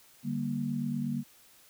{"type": "chord", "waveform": "sine", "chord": "G minor", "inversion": "second", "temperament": "just", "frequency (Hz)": [147, 196, 235.2], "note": ["D3", "G3", "Bb3"], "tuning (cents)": [2, 0, 16], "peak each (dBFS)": [-35, -36, -32], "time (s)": [0.23, 1.24], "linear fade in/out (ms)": 50, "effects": ["white hiss -59 dBFS RMS until 1.69 s"]}